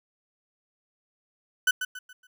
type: tone with echo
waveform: 35% pulse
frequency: 1500 Hz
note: F#6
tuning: 23 cents sharp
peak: -17 dBFS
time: 1.67-1.71 s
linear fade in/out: 5 ms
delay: 140 ms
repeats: 4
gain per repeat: -9 dB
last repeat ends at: 2.27 s
effects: none